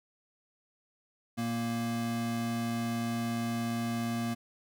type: tone pair together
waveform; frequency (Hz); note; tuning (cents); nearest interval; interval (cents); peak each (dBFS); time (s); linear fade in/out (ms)
square; 115.9 / 233.3; A#2 / A#3; -10 / +2; octave; 1212; -38 / -32; 1.37-4.35; 20
effects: none